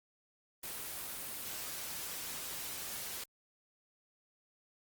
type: noise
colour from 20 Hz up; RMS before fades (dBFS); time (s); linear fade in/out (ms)
white; -42; 0.63-3.24; 5
effects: Opus 24 kbps